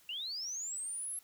sine linear sweep, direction up, 2716 to 11260 Hz, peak -37 dBFS, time 0.09-1.19 s, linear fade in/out 2 ms, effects white hiss -64 dBFS RMS until 1.23 s

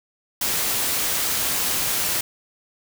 white noise, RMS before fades -23 dBFS, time 0.41-2.21 s, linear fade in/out 5 ms, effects none

